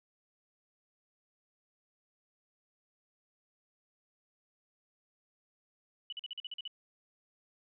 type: tone bursts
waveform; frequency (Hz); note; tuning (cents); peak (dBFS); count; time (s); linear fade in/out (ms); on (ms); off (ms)
sine; 2960; F#7; 0; -38; 9; 6.1-6.677; 2; 25; 44
effects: none